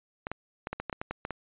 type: clicks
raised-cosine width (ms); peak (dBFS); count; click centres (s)
0.5; -18; 11; 0.269 / 0.316 / 0.671 / 0.73 / 0.8 / 0.897 / 0.928 / 1.015 / 1.11 / 1.251 / 1.307
effects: resampled to 8000 Hz